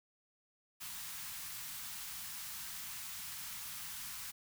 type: band-stop noise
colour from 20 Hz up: white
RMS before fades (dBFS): -45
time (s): 0.8-4.32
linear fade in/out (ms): 20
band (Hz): 210 to 900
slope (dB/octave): 24
effects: none